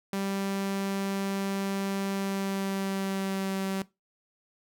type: tone with pitch glide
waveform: sawtooth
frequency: 196 to 192.74 Hz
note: G3 to G3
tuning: 0 to -29 cents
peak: -25 dBFS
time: 0.13-3.82 s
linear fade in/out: 2 ms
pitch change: -29 cents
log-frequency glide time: 2.13-3.56 s
effects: noise-tail reverb RT60 0.2 s tail -18 dB re dry